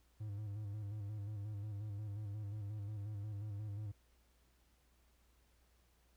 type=tone with vibrato; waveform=triangle; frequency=103.83 Hz; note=G#2; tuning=in tune; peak=-39 dBFS; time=0.2-3.92 s; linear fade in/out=10 ms; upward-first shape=square; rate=5.6 Hz; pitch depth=54 cents each way; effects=added 60 Hz sine -70 dBFS peak until 6.16 s + pink hiss -75 dBFS RMS until 6.16 s